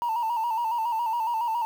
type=tone with vibrato; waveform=sine; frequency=920 Hz; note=A#5; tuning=23 cents flat; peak=-22 dBFS; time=0.02-1.65 s; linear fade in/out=0 ms; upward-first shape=square; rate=7.2 Hz; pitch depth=60 cents each way; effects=tanh soft clip ceiling -22 dBFS + 8-bit